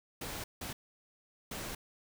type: noise bursts at uneven times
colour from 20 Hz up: pink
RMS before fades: -41 dBFS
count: 3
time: 0.21-0.44 / 0.61-0.73 / 1.51-1.75 s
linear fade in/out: 5 ms
effects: none